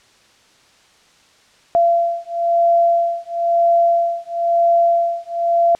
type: beating tone pair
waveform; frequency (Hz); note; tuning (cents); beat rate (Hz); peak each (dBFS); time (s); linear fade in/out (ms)
sine; 682 / 683; F5 / F5; -41 / -39; 1; -16; 1.75-5.75; 0
effects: white hiss -52 dBFS RMS until 5.79 s + low-pass 6000 Hz 12 dB/octave